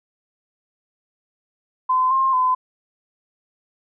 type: tone with pitch steps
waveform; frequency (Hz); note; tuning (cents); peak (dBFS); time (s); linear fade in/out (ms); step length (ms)
sine; 1025 / 1062 / 1018; C6 / C6 / C6; -36 / +25 / -48; -15; 1.89-2.55; 10; 220
effects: none